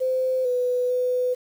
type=tone with pitch steps; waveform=sine; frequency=516 / 496.7 / 500 Hz; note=C5 / B4 / B4; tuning=-24 / +10 / +21 cents; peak=-20 dBFS; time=0-1.35 s; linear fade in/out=20 ms; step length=450 ms; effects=8-bit